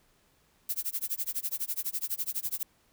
violet noise with tremolo, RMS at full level -30 dBFS, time 0.69-2.63 s, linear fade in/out 2 ms, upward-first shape sine, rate 12 Hz, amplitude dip 100%, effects pink hiss -67 dBFS RMS until 2.92 s

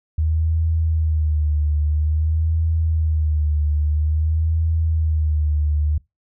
sine tone with vibrato, 77.78 Hz, D#2, in tune, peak -16 dBFS, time 0.18-5.98 s, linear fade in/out 5 ms, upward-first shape sine, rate 0.5 Hz, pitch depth 70 cents each way, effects noise-tail reverb RT60 0.2 s tail -23 dB re dry

